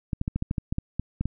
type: clicks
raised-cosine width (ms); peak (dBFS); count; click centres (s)
5; -14; 12; 0.132 / 0.214 / 0.279 / 0.36 / 0.424 / 0.511 / 0.582 / 0.725 / 0.784 / 0.996 / 1.21 / 1.256
effects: none